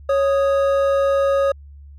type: tone pair together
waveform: triangle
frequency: 552.3 / 1244.5 Hz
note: C#5 / D#6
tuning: -6 / 0 cents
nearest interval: octave + major second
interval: 1406 cents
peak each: -13 / -23 dBFS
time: 0.09-1.52 s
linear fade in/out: 5 ms
effects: added 71 Hz sine -38 dBFS peak until 1.98 s